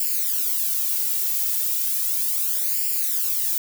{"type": "noise with flanger", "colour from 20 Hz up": "violet", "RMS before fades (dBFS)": -23, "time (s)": [0, 3.58], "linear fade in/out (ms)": 2, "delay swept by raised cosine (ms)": [0.4, 2.3], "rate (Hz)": 0.35, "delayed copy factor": 1, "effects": []}